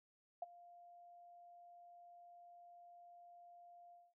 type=tone with ADSR envelope; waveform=sine; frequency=698.5 Hz; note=F5; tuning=in tune; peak=-38 dBFS; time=0.42-4.14 s; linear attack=4 ms; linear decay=23 ms; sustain=-20 dB; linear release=220 ms; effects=none